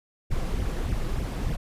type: noise with flanger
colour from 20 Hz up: brown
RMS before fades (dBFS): -27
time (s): 0.3-1.57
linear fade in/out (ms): 20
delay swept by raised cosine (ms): 0.34 to 6.24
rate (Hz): 3.3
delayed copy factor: +0.75
effects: resampled to 32000 Hz